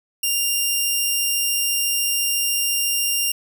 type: tone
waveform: 10% pulse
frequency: 2794 Hz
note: F7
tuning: in tune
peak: -10 dBFS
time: 0.23-3.32 s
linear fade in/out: 5 ms
effects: none